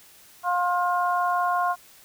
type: harmonic tone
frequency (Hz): 354.8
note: F4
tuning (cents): +27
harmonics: 2 / 3 / 4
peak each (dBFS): -24 / -24 / -30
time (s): 0.43-1.76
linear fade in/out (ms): 50
effects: white hiss -52 dBFS RMS until 2.04 s